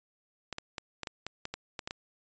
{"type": "clicks", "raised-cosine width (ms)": 0.2, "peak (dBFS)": -19, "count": 11, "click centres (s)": [0.527, 0.584, 0.782, 1.033, 1.072, 1.266, 1.454, 1.54, 1.792, 1.875, 1.909], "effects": ["resampled to 16000 Hz"]}